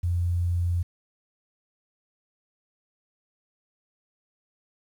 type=tone; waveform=sine; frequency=87.31 Hz; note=F2; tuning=in tune; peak=-22 dBFS; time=0.03-0.83 s; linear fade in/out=10 ms; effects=9-bit